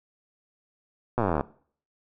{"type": "slowing click train", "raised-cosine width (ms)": 1, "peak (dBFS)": -11, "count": 22, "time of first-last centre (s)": [1.18, 1.409], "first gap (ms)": 8, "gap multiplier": 1.03, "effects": ["noise-tail reverb RT60 0.5 s tail -20 dB re dry"]}